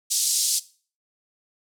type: band-pass noise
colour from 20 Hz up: white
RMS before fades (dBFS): -23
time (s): 0.1-0.6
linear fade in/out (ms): 20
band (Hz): 4300 to 9900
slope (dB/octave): 24
effects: noise-tail reverb RT60 0.4 s tail -18 dB re dry